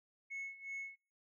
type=tone with tremolo; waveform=sine; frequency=2194 Hz; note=C#7; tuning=18 cents flat; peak=-38 dBFS; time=0.3-0.96 s; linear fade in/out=20 ms; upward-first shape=sine; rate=2.7 Hz; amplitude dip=85%; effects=noise-tail reverb RT60 0.4 s tail -22 dB re dry + tanh soft clip ceiling -39 dBFS